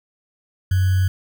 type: tone with sample-and-hold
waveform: sine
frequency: 93.2 Hz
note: F#2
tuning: 13 cents sharp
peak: -14 dBFS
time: 0.71-1.08 s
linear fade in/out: 5 ms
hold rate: 1575 Hz
effects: none